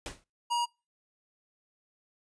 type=noise with exponential decay; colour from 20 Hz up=pink; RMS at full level=-34 dBFS; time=0.06-0.24 s; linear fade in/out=1 ms; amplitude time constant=39 ms
type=tone; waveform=square; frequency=952 Hz; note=A#5; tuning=36 cents sharp; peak=-27 dBFS; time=0.5-0.66 s; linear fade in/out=20 ms
effects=noise-tail reverb RT60 0.3 s tail -26 dB re dry + resampled to 22050 Hz